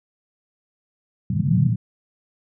pink band-pass noise, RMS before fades -19 dBFS, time 1.3-1.76 s, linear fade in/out 5 ms, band 110 to 190 Hz, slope 48 dB/octave, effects none

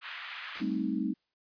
pink band-pass noise, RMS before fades -42 dBFS, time 0.01-0.64 s, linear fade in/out 50 ms, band 1200 to 3400 Hz, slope 24 dB/octave
white noise with exponential decay, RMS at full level -43 dBFS, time 0.55-1.34 s, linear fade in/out 2 ms, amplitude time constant 170 ms
sine chord, A half-diminished seventh, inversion third, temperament equal, 196 / 220 / 261.6 / 311.1 Hz, G3 / A3 / C4 / Eb4, 0 / 0 / 0 / 0 cents, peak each -34 dBFS, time 0.6-1.14 s, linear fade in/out 20 ms
effects resampled to 11025 Hz

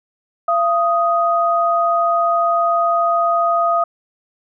sine tone pair together, 681.9 / 1247 Hz, F5 / D#6, -42 / +3 cents, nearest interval minor seventh, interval 1045 cents, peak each -16 dBFS, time 0.48-3.84 s, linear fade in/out 5 ms, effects none

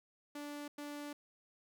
sawtooth tone bursts at uneven times, 291.7 Hz, D4, 12 cents flat, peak -39 dBFS, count 2, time 0.35-0.68 / 0.78-1.13 s, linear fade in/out 5 ms, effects none

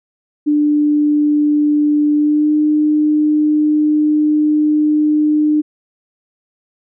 sine tone with pitch glide, 296.7 to 302.4 Hz, D4 to D#4, +18 to -49 cents, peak -10 dBFS, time 0.46-5.62 s, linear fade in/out 20 ms, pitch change +33 cents, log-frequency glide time 2.15-2.54 s, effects none

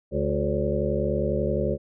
harmonic tone with a mistuned harmonic, 71.9 Hz, D2, 36 cents flat, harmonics 1 / 2 / 3 / 5 / 6 / 7 / 8, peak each -30 / -30 / -30 / -30 / -30 / -30 / -30 dBFS, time 0.11-1.78 s, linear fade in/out 50 ms, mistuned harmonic 7, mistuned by +72 cents, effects none

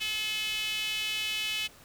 sawtooth tone with high-pass filter, 430 Hz, A4, 40 cents flat, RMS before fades -32 dBFS, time 0-1.68 s, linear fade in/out 20 ms, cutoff 2800 Hz, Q 5.5, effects pink hiss -54 dBFS RMS until 1.84 s

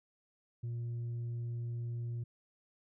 sine tone, 118.3 Hz, A#2, 26 cents sharp, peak -33 dBFS, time 0.63-2.24 s, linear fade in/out 10 ms, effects tanh soft clip ceiling -35 dBFS

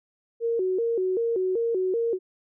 sine tone with vibrato, 415.3 Hz, G#4, in tune, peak -22 dBFS, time 0.4-2.19 s, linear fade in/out 50 ms, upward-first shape square, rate 2.6 Hz, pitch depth 190 cents each way, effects none

